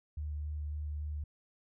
sine tone with vibrato, 74.8 Hz, D2, 32 cents sharp, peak -35 dBFS, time 0.17-1.24 s, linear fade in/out 5 ms, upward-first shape square, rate 3.6 Hz, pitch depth 10 cents each way, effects none

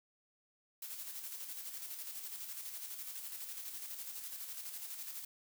blue noise with tremolo, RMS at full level -44 dBFS, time 0.82-5.25 s, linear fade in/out 5 ms, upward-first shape square, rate 12 Hz, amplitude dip 40%, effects none

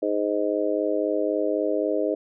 harmonic tone, 103.83 Hz, G#2, in tune, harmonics 3 / 4 / 5 / 6, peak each -27 / -27 / -27 / -27 dBFS, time 0.02-2.15 s, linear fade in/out 10 ms, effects none

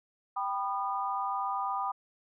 sine chord, G augmented, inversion none, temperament equal with one note detuned, 784 / 987.8 / 1221 Hz, G5 / B5 / D#6, 0 / 0 / -33 cents, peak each -34 dBFS, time 0.36-1.92 s, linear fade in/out 10 ms, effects none

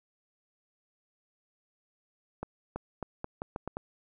accelerating click train, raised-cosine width 1 ms, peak -21 dBFS, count 8, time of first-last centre 2.43-3.77 s, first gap 330 ms, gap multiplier 0.81, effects none

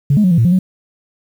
sine tone with pitch steps, 141.3 / 210.6 / 182.8 / 168.7 / 114.7 / 176 / 185.3 Hz, C#3 / G#3 / F#3 / E3 / A#2 / F3 / F#3, +34 / +24 / -21 / +40 / -28 / +14 / +3 cents, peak -7 dBFS, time 0.1-0.59 s, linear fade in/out 5 ms, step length 70 ms, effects tanh soft clip ceiling -4 dBFS + 7-bit

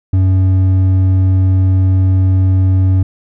sine tone with hard clipping, 93.9 Hz, F#2, 26 cents sharp, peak -9 dBFS, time 0.13-3.03 s, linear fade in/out 5 ms, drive 5 dB, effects none

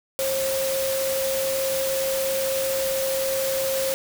sine tone in noise, 535 Hz, C5, 38 cents sharp, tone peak -23 dBFS, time 0.19-3.94 s, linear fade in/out 0 ms, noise white, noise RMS -29 dBFS, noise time 0.19-3.94 s, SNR +3 dB, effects none

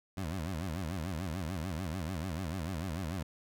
20% pulse tone with vibrato, 86.1 Hz, F2, 24 cents flat, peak -30 dBFS, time 0.17-3.23 s, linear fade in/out 5 ms, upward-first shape sine, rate 6.8 Hz, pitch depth 220 cents each way, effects none

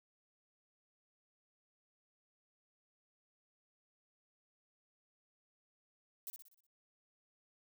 violet noise with echo, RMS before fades -44 dBFS, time 6.27-6.3 s, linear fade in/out 0 ms, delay 61 ms, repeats 6, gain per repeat -6 dB, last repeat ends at 6.666 s, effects none

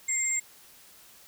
sine tone pair together, 2106 / 7505 Hz, C7 / A#8, +11 / +11 cents, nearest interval octave + minor seventh, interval 2200 cents, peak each -32 / -26 dBFS, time 0.08-0.4 s, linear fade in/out 10 ms, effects white hiss -54 dBFS RMS until 1.27 s

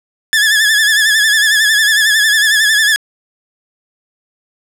sawtooth tone with vibrato, 1723 Hz, A6, 37 cents flat, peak -5 dBFS, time 0.33-2.96 s, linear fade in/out 0 ms, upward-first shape sine, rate 11 Hz, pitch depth 68 cents each way, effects low-pass 12000 Hz 12 dB/octave

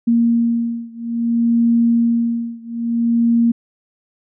sine beating tone pair, 233.1 / 233.69 Hz, A#3 / A#3, 0 / +5 cents, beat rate 0.59 Hz, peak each -16 / -17 dBFS, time 0.07-3.52 s, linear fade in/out 10 ms, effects none

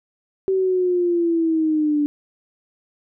sine linear sweep, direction down, 384.5 to 290.7 Hz, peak -16 dBFS, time 0.48-2.06 s, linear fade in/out 0 ms, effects none

